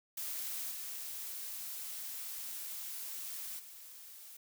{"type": "noise with level steps", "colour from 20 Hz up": "blue", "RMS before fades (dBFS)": [-40, -43, -52], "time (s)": [0.17, 4.37], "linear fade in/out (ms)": 5, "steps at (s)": [0.7, 3.58], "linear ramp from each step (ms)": 20, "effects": []}